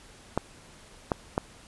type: clicks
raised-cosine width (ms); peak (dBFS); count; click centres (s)
1; -10; 3; 0.376 / 1.118 / 1.379
effects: pink hiss -52 dBFS RMS until 1.67 s + resampled to 24000 Hz